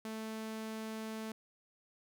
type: tone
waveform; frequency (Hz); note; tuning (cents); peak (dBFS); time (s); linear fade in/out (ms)
sawtooth; 220; A3; 0; -36; 0.05-1.32; 2
effects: none